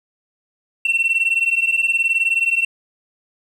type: beating tone pair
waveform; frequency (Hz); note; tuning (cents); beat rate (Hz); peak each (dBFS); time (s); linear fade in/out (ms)
sine; 2699 / 2718; E7 / F7; +40 / -48; 19; -16; 0.85-2.65; 5
effects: tanh soft clip ceiling -12 dBFS + 8-bit